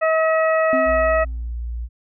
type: harmonic tone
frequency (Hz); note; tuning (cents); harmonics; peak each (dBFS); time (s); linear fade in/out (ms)
640; D#5; +49; 1 / 2 / 3 / 4; -16 / -22 / -24 / -31; 0.01-1.25; 20
type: tone with exponential decay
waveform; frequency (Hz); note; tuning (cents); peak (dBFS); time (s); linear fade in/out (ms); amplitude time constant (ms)
triangle; 261.6; C4; 0; -18; 0.73-1.52; 0; 170
type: tone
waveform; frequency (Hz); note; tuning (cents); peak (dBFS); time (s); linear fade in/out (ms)
sine; 58.6; A#1; +10; -24; 0.85-1.89; 50
effects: none